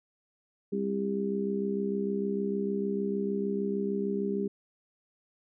harmonic tone, 66.6 Hz, C2, 31 cents sharp, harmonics 3 / 4 / 5 / 6, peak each -31 / -38 / -40 / -31 dBFS, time 0.72-4.48 s, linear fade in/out 10 ms, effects none

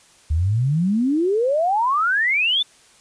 sine exponential sweep, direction up, 73 to 3600 Hz, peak -16 dBFS, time 0.3-2.63 s, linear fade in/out 10 ms, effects white hiss -52 dBFS RMS until 3 s + resampled to 22050 Hz

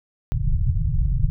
pink low-pass noise, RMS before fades -20 dBFS, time 0.32-1.3 s, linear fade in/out 0 ms, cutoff 160 Hz, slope 96 dB/octave, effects none

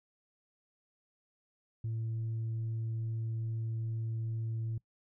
sine tone, 112.8 Hz, A2, 44 cents sharp, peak -31 dBFS, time 1.84-4.78 s, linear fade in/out 5 ms, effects noise-tail reverb RT60 0.1 s tail -24 dB re dry + tanh soft clip ceiling -31 dBFS

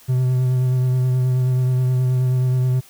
triangle tone with vibrato, 127.5 Hz, C3, 44 cents flat, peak -13 dBFS, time 0.08-2.81 s, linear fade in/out 20 ms, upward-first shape triangle, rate 9.4 Hz, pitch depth 23 cents each way, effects white hiss -48 dBFS RMS until 2.89 s

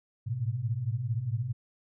sine tone cluster, 108 / 112.6 / 125.5 Hz, A2 / A2 / B2, -32 / +40 / +28 cents, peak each -33 / -36 / -31 dBFS, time 0.26-1.53 s, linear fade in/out 20 ms, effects none

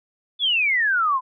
sine exponential sweep, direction down, 3520 to 997 Hz, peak -17 dBFS, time 0.39-1.21 s, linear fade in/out 50 ms, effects none

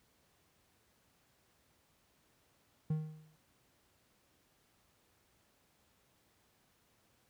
triangle tone with exponential decay, 155.56 Hz, D#3, in tune, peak -27 dBFS, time 2.9-3.36 s, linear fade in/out 5 ms, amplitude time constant 100 ms, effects pink hiss -72 dBFS RMS until 7.29 s + high-pass 60 Hz 12 dB/octave

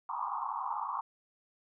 white band-pass noise, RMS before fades -36 dBFS, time 0.09-1.01 s, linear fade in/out 2 ms, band 800 to 1200 Hz, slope 96 dB/octave, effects none

